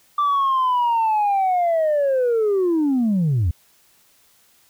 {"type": "linear sweep", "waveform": "sine", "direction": "down", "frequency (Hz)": [1178, 75.4], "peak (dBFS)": -14, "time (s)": [0.18, 3.51], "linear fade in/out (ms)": 5, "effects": ["tanh soft clip ceiling -14 dBFS", "white hiss -57 dBFS RMS until 4.69 s"]}